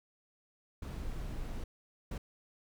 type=noise bursts at uneven times; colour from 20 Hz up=brown; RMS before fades=-39 dBFS; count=2; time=0.82-1.64 / 2.11-2.18 s; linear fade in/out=5 ms; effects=none